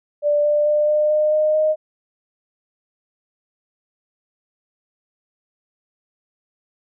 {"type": "tone with pitch steps", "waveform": "sine", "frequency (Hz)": [588, 593.1, 598.3, 603.5, 608.7, 614, 619.4], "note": ["D5", "D5", "D5", "D5", "D#5", "D#5", "D#5"], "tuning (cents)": [2, 17, 32, 47, -38, -23, -8], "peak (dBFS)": -14, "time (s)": [0.22, 1.76], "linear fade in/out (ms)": 50, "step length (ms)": 220, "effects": []}